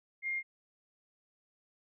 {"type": "tone", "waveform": "sine", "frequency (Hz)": 2121, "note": "C7", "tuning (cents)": 23, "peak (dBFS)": -32, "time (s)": [0.22, 0.43], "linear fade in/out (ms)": 50, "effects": []}